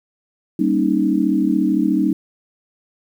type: chord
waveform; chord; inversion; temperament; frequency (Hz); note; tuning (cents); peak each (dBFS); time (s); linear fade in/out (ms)
sine; Eb dominant seventh; first; equal; 196 / 233.1 / 277.2 / 311.1; G3 / Bb3 / Db4 / Eb4; 0 / 0 / 0 / 0; -20 / -22 / -20 / -18; 0.59-2.13; 5
effects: 8-bit